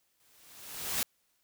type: noise with exponential growth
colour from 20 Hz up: white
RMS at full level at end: -29 dBFS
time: 0.2-1.03 s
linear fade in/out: 1 ms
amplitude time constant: 180 ms
effects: white hiss -74 dBFS RMS until 1.43 s